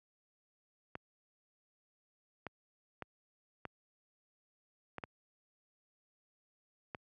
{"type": "clicks", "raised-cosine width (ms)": 0.5, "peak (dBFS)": -26, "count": 7, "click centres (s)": [0.954, 2.467, 3.023, 3.653, 4.983, 5.038, 6.948], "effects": ["high-pass 80 Hz 12 dB/octave"]}